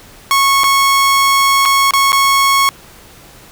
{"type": "tone with dropouts", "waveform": "sawtooth", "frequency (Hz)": 1100, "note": "C#6", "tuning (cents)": -14, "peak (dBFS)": -5, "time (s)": [0.31, 2.69], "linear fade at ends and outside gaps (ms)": 0, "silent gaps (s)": [[0.635, 0.641], [1.653, 1.657], [1.908, 1.936], [2.12, 2.129]], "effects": ["pink hiss -40 dBFS RMS until 3.51 s"]}